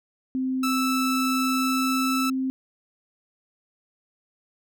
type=tone with pitch glide; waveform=sine; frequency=260.1 to 262.4 Hz; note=C4 to C4; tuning=-10 to +5 cents; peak=-23 dBFS; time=0.35-2.5 s; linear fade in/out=0 ms; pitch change=+15 cents; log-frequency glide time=1.43-2.12 s
type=tone; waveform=sawtooth; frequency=1317 Hz; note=E6; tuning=2 cents flat; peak=-21 dBFS; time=0.63-2.3 s; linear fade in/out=5 ms
effects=none